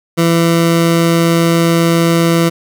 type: tone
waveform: 20% pulse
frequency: 167.4 Hz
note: E3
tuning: 27 cents sharp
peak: -4 dBFS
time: 0.17-2.5 s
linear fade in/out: 20 ms
effects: none